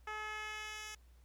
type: tone with band-pass filter sweep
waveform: 10% pulse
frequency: 427.7 Hz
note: A4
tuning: 49 cents flat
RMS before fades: -44 dBFS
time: 0.07-0.95 s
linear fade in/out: 5 ms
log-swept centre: 1200 to 5400 Hz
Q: 0.85
effects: added 60 Hz sine -59 dBFS peak until 1.24 s + pink hiss -73 dBFS RMS until 1.24 s